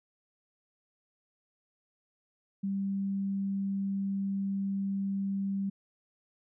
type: tone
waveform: sine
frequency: 196.3 Hz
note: G3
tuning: 3 cents sharp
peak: -29 dBFS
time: 2.63-5.7 s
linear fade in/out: 10 ms
effects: none